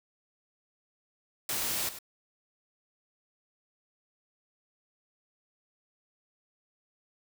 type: noise with echo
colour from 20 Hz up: white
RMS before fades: -32 dBFS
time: 1.49-1.89 s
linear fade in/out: 2 ms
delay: 98 ms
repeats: 1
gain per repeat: -12 dB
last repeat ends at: 1.988 s
effects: none